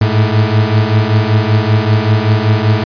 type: beating tone pair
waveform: 40% pulse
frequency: 105.3 / 110.5 Hz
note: G#2 / A2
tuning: +24 / +8 cents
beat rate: 5.2 Hz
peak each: -11 dBFS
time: 0.01-2.84 s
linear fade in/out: 5 ms
effects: resampled to 11025 Hz